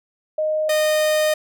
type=tone pair in turn; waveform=sine / 45% pulse; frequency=619 / 615.1 Hz; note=D#5 / D#5; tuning=-9 / -20 cents; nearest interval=unison; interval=11 cents; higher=first; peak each=-18 / -16 dBFS; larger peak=second; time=0.38-0.69 / 0.69-1.34 s; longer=second; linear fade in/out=5 ms; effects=none